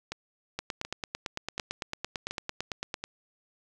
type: two click trains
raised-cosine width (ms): 0.2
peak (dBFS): -17 / -15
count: 5 / 22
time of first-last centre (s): 0.12-3.04 / 0.59-2.942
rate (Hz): 1.37 / 8.93
effects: none